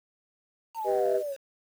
sine exponential sweep, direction down, 932.3 to 530 Hz, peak -30 dBFS, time 0.74-1.37 s, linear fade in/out 50 ms
sine chord, G augmented, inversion none, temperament equal, 392 / 493.9 / 622.3 Hz, G4 / B4 / D#5, 0 / 0 / 0 cents, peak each -27 dBFS, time 0.84-1.23 s, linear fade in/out 50 ms
effects tanh soft clip ceiling -16 dBFS + 8-bit

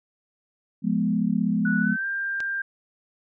sine chord, F diminished, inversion none, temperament equal with one note detuned, 174.61 / 209.8 / 246.9 Hz, F3 / Ab3 / Cb4, 0 / +18 / 0 cents, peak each -26 / -23 / -26 dBFS, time 0.82-1.97 s, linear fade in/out 50 ms
sine tone with pitch glide, 1476 to 1591.1 Hz, F#6 to G6, -5 to +25 cents, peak -25 dBFS, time 1.65-2.62 s, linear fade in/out 5 ms, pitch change +130 cents, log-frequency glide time 1.81-2.06 s
click, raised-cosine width 0.2 ms, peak -19 dBFS, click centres 2.404 s
effects none

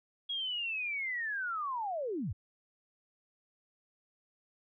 sine linear sweep, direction down, 3328 to 67.7 Hz, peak -33 dBFS, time 0.29-2.33 s, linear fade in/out 10 ms, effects none

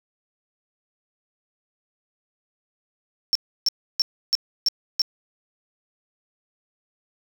triangle tone bursts, 5440 Hz, F8, 46 cents flat, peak -15 dBFS, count 6, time 3.33-5.018 s, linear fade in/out 0 ms, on 23 ms, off 310 ms, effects none

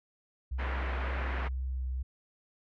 sine tone with vibrato, 64.4 Hz, C2, 27 cents flat, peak -31 dBFS, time 0.51-2.03 s, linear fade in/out 10 ms, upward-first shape triangle, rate 2 Hz, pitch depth 16 cents each way
white band-pass noise, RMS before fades -39 dBFS, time 0.58-1.49 s, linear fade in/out 20 ms, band 100 to 2100 Hz, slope 24 dB/octave
effects none

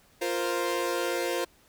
sawtooth chord, F suspended fourth, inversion none, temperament equal, 349.2 / 466.2 / 523.3 Hz, F4 / Bb4 / C5, 0 / 0 / 0 cents, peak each -27 / -29 / -27 dBFS, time 0.21-1.45 s, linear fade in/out 10 ms, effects pink hiss -61 dBFS RMS until 1.68 s

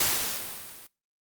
white noise with level ramp, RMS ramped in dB -23 to -48 dBFS, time 0-0.87 s, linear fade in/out 5 ms, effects noise-tail reverb RT60 0.3 s tail -23 dB re dry + Opus 48 kbps

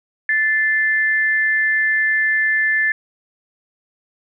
sine tone pair together, 1754 / 2083 Hz, A6 / C7, -6 / -8 cents, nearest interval minor third, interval 298 cents, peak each -15 / -22 dBFS, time 0.29-2.92 s, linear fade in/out 2 ms, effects none

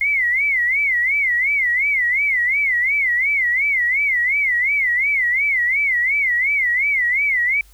sine tone with vibrato, 2097 Hz, C7, 3 cents sharp, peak -15 dBFS, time 0.01-7.61 s, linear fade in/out 2 ms, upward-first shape sine, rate 2.8 Hz, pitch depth 170 cents each way, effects added 50 Hz sine -46 dBFS peak until 7.73 s + white hiss -54 dBFS RMS until 7.73 s

